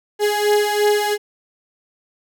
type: beating tone pair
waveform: 35% pulse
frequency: 415.3 / 418.2 Hz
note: G#4 / G#4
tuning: 0 / +12 cents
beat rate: 2.9 Hz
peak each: -15 / -18 dBFS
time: 0.19-1.18 s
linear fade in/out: 50 ms
effects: none